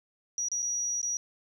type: tone with dropouts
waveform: sine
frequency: 5790 Hz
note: F#8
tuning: 38 cents flat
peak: -28 dBFS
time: 0.38-1.17 s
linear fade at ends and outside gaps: 1 ms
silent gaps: 0.485-0.516 / 0.622-0.627 / 1.015-1.029 s
effects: 10-bit